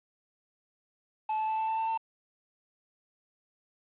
triangle tone with pitch steps, 867 / 872 / 877.1 / 882.2 / 887.3 / 892.4 / 897.6 Hz, A5 / A5 / A5 / A5 / A5 / A5 / A5, -26 / -16 / -6 / +4 / +14 / +24 / +34 cents, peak -26 dBFS, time 1.29-1.976 s, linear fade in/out 5 ms, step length 98 ms, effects resampled to 8000 Hz + 9-bit

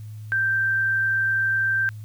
sine tone, 1568 Hz, G6, in tune, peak -19 dBFS, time 0.32-1.89 s, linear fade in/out 0 ms, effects added 107 Hz sine -34 dBFS peak until 2.04 s + white hiss -58 dBFS RMS until 2.04 s

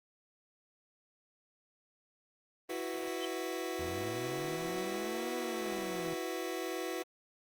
sawtooth chord, E suspended second, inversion none, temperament just, 329.6 / 370.8 / 494.4 Hz, E4 / F#4 / B4, 0 / +4 / +2 cents, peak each -36 / -35 / -37 dBFS, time 2.69-7.03 s, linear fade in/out 10 ms
sine tone with exponential growth, 3071 Hz, G7, 36 cents flat, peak -34 dBFS, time 3.16-3.25 s, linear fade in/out 1 ms, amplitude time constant 19 ms
sawtooth linear two-way sweep, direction up then down, 77.7 to 246.9 to 159.1 Hz, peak -38 dBFS, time 3.79-6.14 s, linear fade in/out 5 ms, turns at 5.36 s
effects Opus 24 kbps

